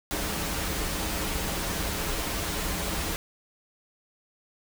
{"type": "noise with comb filter", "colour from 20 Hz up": "pink", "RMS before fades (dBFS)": -30, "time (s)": [0.11, 3.16], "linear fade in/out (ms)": 0, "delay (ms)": 8.1, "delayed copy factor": -0.55, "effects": []}